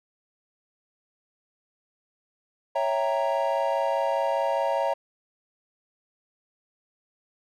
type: chord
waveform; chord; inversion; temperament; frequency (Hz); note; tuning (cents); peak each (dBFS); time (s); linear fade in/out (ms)
triangle; C# diminished seventh; none; equal; 554.4 / 659.3 / 784 / 932.3; C#5 / E5 / G5 / Bb5; 0 / 0 / 0 / 0; -25 / -26 / -30 / -26; 2.75-4.94; 10
effects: none